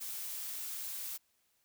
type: noise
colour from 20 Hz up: blue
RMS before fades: -41 dBFS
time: 0-1.18 s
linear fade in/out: 20 ms
effects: white hiss -75 dBFS RMS until 1.64 s